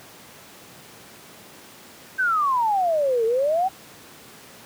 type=exponential two-way sweep; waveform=sine; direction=down then up; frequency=1578 to 440 to 784 Hz; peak=-18 dBFS; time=2.18-3.69 s; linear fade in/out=20 ms; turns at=3.25 s; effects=pink hiss -45 dBFS RMS until 4.65 s + high-pass 150 Hz 12 dB/octave